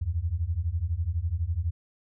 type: beating tone pair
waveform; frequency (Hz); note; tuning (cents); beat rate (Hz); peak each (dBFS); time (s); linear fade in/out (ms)
sine; 77.78 / 89.78; D#2 / F2; 0 / +48; 12; -29 / -28; 0.01-1.71; 10
effects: none